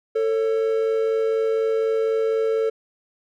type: tone pair together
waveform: triangle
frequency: 446 / 550.1 Hz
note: A4 / C#5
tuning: +23 / -13 cents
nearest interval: major third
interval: 364 cents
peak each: -17 / -26 dBFS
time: 0.15-2.7 s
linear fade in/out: 10 ms
effects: none